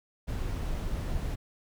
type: noise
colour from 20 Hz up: brown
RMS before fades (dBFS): -32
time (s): 0.27-1.36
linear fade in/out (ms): 20
effects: none